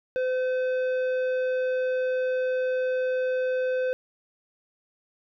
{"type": "tone with tanh clipping", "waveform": "sine", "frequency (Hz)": 511, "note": "C5", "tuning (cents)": -41, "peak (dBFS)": -25, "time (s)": [0.16, 3.93], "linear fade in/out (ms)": 0, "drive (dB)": 10, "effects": []}